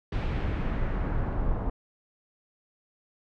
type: noise with low-pass filter sweep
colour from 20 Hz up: brown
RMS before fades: -28 dBFS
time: 0.12-1.7 s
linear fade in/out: 5 ms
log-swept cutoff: 3200 to 1000 Hz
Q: 1.2
effects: none